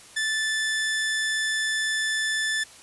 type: tone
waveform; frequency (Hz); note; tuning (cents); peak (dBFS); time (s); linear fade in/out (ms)
sawtooth; 1754; A6; -6; -20; 0.16-2.64; 10
effects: white hiss -48 dBFS RMS until 2.82 s + resampled to 24000 Hz